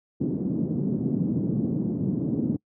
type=band-pass noise; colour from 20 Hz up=white; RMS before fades=-26 dBFS; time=0.2-2.57 s; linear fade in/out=10 ms; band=140 to 280 Hz; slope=24 dB/octave; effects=noise-tail reverb RT60 0.1 s tail -24 dB re dry